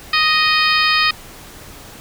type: harmonic tone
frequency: 622.3 Hz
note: D#5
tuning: in tune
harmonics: 2 / 3 / 4 / 5 / 6 / 7 / 8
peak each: -18 / -19 / -18 / -23 / -23 / -22 / -22 dBFS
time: 0.13-1.11 s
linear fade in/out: 5 ms
effects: pink hiss -38 dBFS RMS until 2 s